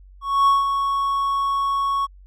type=tone with ADSR envelope; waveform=triangle; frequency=1108.7 Hz; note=C#6; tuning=in tune; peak=-10 dBFS; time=0.21-2.07 s; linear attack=260 ms; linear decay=170 ms; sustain=-7 dB; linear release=26 ms; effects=added 47 Hz sine -43 dBFS peak until 2.26 s